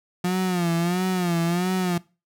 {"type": "tone with vibrato", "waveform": "35% pulse", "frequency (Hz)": 176.8, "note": "F3", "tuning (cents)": 22, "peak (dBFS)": -19, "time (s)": [0.24, 1.98], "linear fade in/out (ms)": 5, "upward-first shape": "sine", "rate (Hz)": 1.5, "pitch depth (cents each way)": 94, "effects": ["noise-tail reverb RT60 0.3 s tail -21 dB re dry"]}